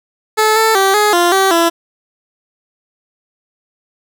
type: tone with pitch steps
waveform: 15% pulse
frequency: 433.4 / 443.3 / 387.8 / 419.5 / 348.1 / 385.6 / 336.3 Hz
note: A4 / A4 / G4 / G#4 / F4 / G4 / E4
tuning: -26 / +13 / -19 / +17 / -6 / -28 / +35 cents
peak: -3 dBFS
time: 0.37-1.7 s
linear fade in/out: 20 ms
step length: 190 ms
effects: none